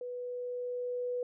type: tone with level ramp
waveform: sine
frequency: 492.7 Hz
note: B4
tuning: 4 cents flat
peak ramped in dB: -37 to -31 dBFS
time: 0.01-1.23 s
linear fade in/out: 2 ms
effects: none